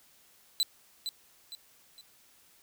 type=tone with echo; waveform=40% pulse; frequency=4009 Hz; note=B7; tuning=25 cents sharp; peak=-23 dBFS; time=0.6-0.63 s; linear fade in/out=0 ms; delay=460 ms; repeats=3; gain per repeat=-8 dB; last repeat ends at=2.01 s; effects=white hiss -62 dBFS RMS until 2.62 s